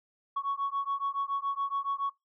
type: beating tone pair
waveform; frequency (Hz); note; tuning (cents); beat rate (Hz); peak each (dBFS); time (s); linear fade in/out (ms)
sine; 1108.7 / 1115.8; C#6 / C#6; 0 / +11; 7.1; -31; 0.36-2.1; 10
effects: noise-tail reverb RT60 0.2 s tail -24 dB re dry + tanh soft clip ceiling -24 dBFS